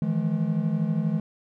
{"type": "tone cluster", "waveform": "triangle", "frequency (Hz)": [156.6, 169, 212.7], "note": ["D#3", "E3", "G#3"], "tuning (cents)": [11, 43, 42], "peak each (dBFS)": -25, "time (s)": [0.02, 1.2], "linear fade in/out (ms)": 2, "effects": []}